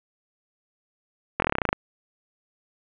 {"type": "slowing click train", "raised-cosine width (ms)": 0.5, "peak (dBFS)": -6, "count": 12, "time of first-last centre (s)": [1.4, 1.729], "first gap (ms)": 22, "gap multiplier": 1.06, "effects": ["resampled to 8000 Hz", "8-bit"]}